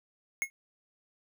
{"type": "tone with exponential decay", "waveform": "square", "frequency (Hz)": 2168, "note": "C#7", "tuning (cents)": -39, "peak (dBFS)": -24, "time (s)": [0.42, 0.5], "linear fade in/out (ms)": 0, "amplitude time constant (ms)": 17, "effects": []}